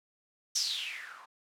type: noise with low-pass filter sweep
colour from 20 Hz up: violet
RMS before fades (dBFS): -36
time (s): 0.55-1.26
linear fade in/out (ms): 10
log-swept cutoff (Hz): 5900 to 980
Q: 6.9
effects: none